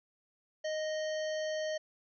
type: harmonic tone with a mistuned harmonic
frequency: 621 Hz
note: D#5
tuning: 3 cents flat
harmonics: 1 / 3 / 5 / 7 / 9 / 10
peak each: -33 / -43 / -47 / -50 / -52 / -53 dBFS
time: 0.64-1.78 s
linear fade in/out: 10 ms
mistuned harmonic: 7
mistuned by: +26 cents
effects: none